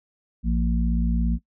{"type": "harmonic tone", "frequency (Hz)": 57.4, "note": "A#1", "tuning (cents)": -26, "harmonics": [1, 3, 4], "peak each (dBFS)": [-21, -26, -27], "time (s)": [0.43, 1.39], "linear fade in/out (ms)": 50, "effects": ["noise-tail reverb RT60 0.1 s tail -20 dB re dry"]}